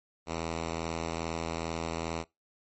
5% pulse tone, 82.41 Hz, E2, in tune, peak -21 dBFS, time 0.26-2.25 s, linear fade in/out 50 ms, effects noise-tail reverb RT60 0.2 s tail -22 dB re dry + MP3 32 kbps

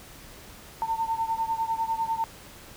sine beating tone pair, 899 / 909 Hz, A5 / A#5, +37 / -44 cents, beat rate 10 Hz, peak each -27 / -30 dBFS, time 0.82-2.24 s, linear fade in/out 0 ms, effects pink hiss -47 dBFS RMS until 2.76 s

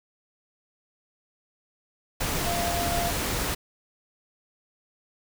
sine tone in noise, 692 Hz, F5, 16 cents flat, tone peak -28 dBFS, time 2.46-3.11 s, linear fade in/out 10 ms, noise pink, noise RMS -28 dBFS, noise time 2.2-3.55 s, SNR -3 dB, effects none

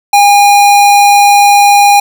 square tone, 813 Hz, G#5, 37 cents flat, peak -3 dBFS, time 0.13-2 s, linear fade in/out 5 ms, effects none

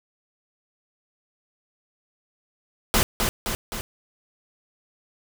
pink noise with echo, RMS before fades -19 dBFS, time 2.94-3.03 s, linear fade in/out 0 ms, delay 260 ms, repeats 3, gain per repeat -4 dB, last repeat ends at 3.81 s, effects none

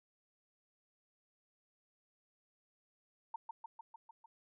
sine tone with echo, 912 Hz, A#5, 38 cents flat, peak -37 dBFS, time 3.34-3.36 s, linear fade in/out 5 ms, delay 150 ms, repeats 6, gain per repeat -3 dB, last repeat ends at 4.26 s, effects none

